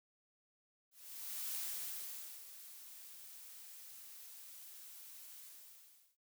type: noise with ADSR envelope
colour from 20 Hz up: blue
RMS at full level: -41 dBFS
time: 0.91-6.17 s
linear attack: 630 ms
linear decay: 890 ms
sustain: -13 dB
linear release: 780 ms
effects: none